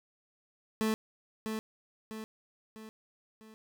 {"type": "tone with echo", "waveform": "30% pulse", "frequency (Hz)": 218.8, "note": "A3", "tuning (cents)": -9, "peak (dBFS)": -25, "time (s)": [0.81, 0.94], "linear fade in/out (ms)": 0, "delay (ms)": 650, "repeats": 4, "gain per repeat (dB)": -6, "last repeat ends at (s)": 3.54, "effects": []}